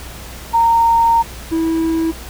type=tone pair in turn; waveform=sine / triangle; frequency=922 / 326 Hz; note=A#5 / E4; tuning=-19 / -19 cents; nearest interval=octave + tritone; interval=1800 cents; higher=first; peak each=-9 / -12 dBFS; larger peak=first; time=0.53-1.23 / 1.51-2.12 s; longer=first; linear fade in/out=20 ms; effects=added 60 Hz sine -33 dBFS peak until 2.29 s + pink hiss -34 dBFS RMS until 2.29 s